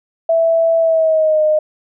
sine tone with pitch glide, 659.3 to 615.1 Hz, E5 to D#5, 0 to -20 cents, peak -10 dBFS, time 0.29-1.59 s, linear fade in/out 5 ms, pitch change -120 cents, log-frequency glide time 0.79-1.42 s, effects none

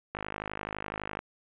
click train, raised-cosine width 0.5 ms, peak -19 dBFS, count 55, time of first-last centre 0.15-1.19 s, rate 51.9 Hz, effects resampled to 8000 Hz + 8-bit

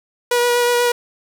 sawtooth tone with vibrato, 483.5 Hz, B4, 37 cents flat, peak -10 dBFS, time 0.31-0.92 s, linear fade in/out 5 ms, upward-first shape sine, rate 8.2 Hz, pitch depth 12 cents each way, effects none

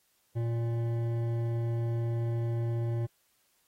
sine tone with hard clipping, 116.54 Hz, A#2, in tune, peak -30 dBFS, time 0.35-3.07 s, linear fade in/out 20 ms, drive 11 dB, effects white hiss -71 dBFS RMS until 3.67 s + AAC 48 kbps

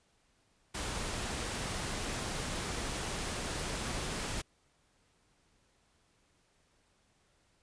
pink noise, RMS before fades -37 dBFS, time 0.74-4.42 s, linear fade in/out 10 ms, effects pink hiss -71 dBFS RMS until 7.62 s + resampled to 22050 Hz

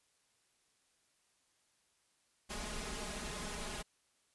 pink noise with comb filter, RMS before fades -42 dBFS, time 2.49-3.83 s, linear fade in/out 20 ms, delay 4.8 ms, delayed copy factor +0.85, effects white hiss -75 dBFS RMS until 4.34 s + resampled to 24000 Hz

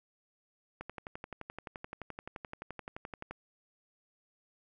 click train, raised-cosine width 0.5 ms, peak -26 dBFS, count 30, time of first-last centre 0.81-3.31 s, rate 11.6 Hz, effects none

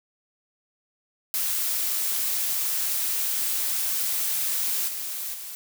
blue noise with level steps, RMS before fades -26 / -32 / -37 dBFS, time 1.34-5.55 s, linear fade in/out 0 ms, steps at 4.87 / 5.33 s, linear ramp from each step 20 ms, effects none

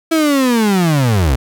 35% pulse linear sweep, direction down, 330 to 58.4 Hz, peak -9 dBFS, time 0.11-1.36 s, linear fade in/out 10 ms, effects none

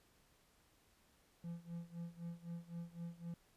triangle tone with tremolo, 170 Hz, F3, 46 cents flat, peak -40 dBFS, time 1.44-3.34 s, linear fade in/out 2 ms, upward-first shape sine, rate 3.9 Hz, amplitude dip 90%, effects pink hiss -72 dBFS RMS until 3.56 s + resampled to 32000 Hz

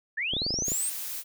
sine linear sweep, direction up, 1668 to 8870 Hz, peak -27 dBFS, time 0.17-0.9 s, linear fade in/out 10 ms
clicks, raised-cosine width 2 ms, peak -21 dBFS, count 10, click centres 0.336 / 0.367 / 0.419 / 0.465 / 0.506 / 0.541 / 0.588 / 0.622 / 0.683 / 0.719 s
blue noise, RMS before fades -35 dBFS, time 0.64-1.24 s, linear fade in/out 50 ms
effects none

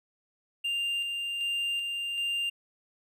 triangle tone with tremolo, 2794 Hz, F7, in tune, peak -26 dBFS, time 0.64-2.5 s, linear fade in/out 10 ms, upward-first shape square, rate 1.3 Hz, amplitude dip 30%, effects none

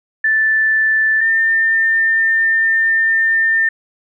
sine tone pair in turn, 1760 / 1802.2 Hz, A6 / A6, 0 / +41 cents, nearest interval unison, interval 41 cents, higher second, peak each -11 dBFS, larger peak neither, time 0.24-1.21 / 1.21-3.69 s, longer second, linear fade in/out 5 ms, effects none

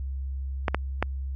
clicks, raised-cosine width 0.5 ms, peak -8 dBFS, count 3, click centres 0.682 / 0.746 / 1.026 s, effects added 67 Hz sine -29 dBFS peak until 1.35 s

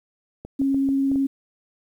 clicks, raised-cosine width 2 ms, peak -22 dBFS, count 6, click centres 0.45 / 0.616 / 0.745 / 0.889 / 1.116 / 1.158 s
sine tone with vibrato, 272.8 Hz, C#4, 28 cents flat, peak -18 dBFS, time 0.59-1.27 s, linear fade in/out 10 ms, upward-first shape triangle, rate 18 Hz, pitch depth 10 cents each way
effects 9-bit

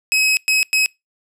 sawtooth tone bursts at uneven times, 2553 Hz, D#7, 44 cents sharp, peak -10 dBFS, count 3, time 0.12-0.37 / 0.48-0.63 / 0.73-0.86 s, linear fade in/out 0 ms, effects noise-tail reverb RT60 0.2 s tail -25 dB re dry + low-pass 12000 Hz 12 dB/octave

